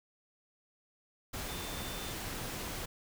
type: tone in noise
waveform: sine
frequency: 3561 Hz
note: A7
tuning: 20 cents sharp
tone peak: -48 dBFS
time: 1.48-2.13 s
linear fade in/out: 10 ms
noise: pink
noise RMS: -40 dBFS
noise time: 1.33-2.86 s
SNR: -11 dB
effects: none